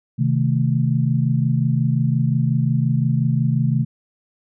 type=chord; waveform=sine; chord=A diminished; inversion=first; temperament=equal with one note detuned; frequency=129.91 / 155.56 / 220 Hz; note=C3 / Eb3 / A3; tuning=-12 / 0 / 0 cents; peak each=-18 / -20 / -23 dBFS; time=0.18-3.85 s; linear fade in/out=20 ms; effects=none